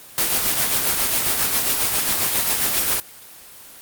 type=noise with tremolo; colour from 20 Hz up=white; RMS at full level=-18 dBFS; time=0.18-3 s; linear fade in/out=0 ms; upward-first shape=sine; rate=7.4 Hz; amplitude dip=40%; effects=white hiss -42 dBFS RMS until 3.81 s + Opus 24 kbps